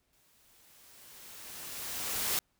white noise with exponential growth, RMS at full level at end -30 dBFS, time 0.13-2.39 s, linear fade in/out 1 ms, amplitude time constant 490 ms, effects pink hiss -75 dBFS RMS until 2.59 s

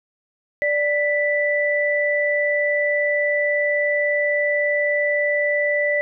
sine tone pair together, 587.3 / 1978.1 Hz, D5 / B6, 0 / +2 cents, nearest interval octave + major sixth, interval 2102 cents, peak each -20 dBFS, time 0.62-6.01 s, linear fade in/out 0 ms, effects none

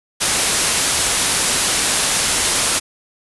white low-pass noise, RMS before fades -18 dBFS, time 0.2-2.8 s, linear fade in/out 20 ms, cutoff 11000 Hz, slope 96 dB/octave, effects none

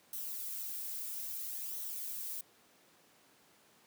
violet noise with flanger, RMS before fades -41 dBFS, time 0.13-2.41 s, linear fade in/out 2 ms, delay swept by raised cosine 0.41 to 2.61 ms, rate 0.6 Hz, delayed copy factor -0.5, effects pink hiss -65 dBFS RMS until 3.86 s + high-pass 200 Hz 12 dB/octave

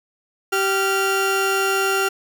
30% pulse tone pair together, 387.9 / 1387.5 Hz, G4 / F6, -18 / -12 cents, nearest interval octave + minor seventh, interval 2206 cents, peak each -18 dBFS, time 0.52-2.09 s, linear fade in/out 10 ms, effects none

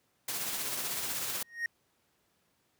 white noise with tremolo, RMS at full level -34 dBFS, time 0.28-1.43 s, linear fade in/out 5 ms, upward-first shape sine, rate 16 Hz, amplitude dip 30%
triangle tone with exponential growth, 1864.7 Hz, A#6, in tune, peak -25 dBFS, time 1.43-1.66 s, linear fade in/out 2 ms, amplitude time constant 49 ms
effects pink hiss -73 dBFS RMS until 2.79 s + high-pass 100 Hz 12 dB/octave

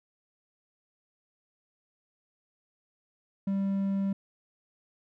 triangle tone, 196 Hz, G3, in tune, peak -24 dBFS, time 3.47-4.13 s, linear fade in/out 5 ms, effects none

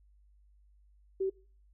sine tone, 383.7 Hz, G4, 37 cents flat, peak -28 dBFS, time 1.2-1.3 s, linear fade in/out 10 ms, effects noise-tail reverb RT60 0.4 s tail -22 dB re dry + added 50 Hz sine -60 dBFS peak until 1.73 s

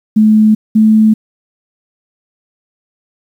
sine tone pair in turn, 215.6 / 217.5 Hz, A3 / A3, -35 / -20 cents, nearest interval unison, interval 15 cents, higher second, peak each -4 dBFS, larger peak neither, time 0.16-0.55 / 0.75-1.14 s, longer neither, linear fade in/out 10 ms, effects 7-bit

